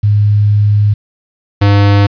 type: tone pair in turn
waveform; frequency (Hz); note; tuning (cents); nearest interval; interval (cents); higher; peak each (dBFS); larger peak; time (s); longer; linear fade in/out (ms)
sine / square; 103.83 / 101.05; G#2 / G#2; 0 / -47; unison; 47; first; -6; neither; 0.03-0.94 / 1.61-2.07; first; 10
effects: resampled to 11025 Hz + 7-bit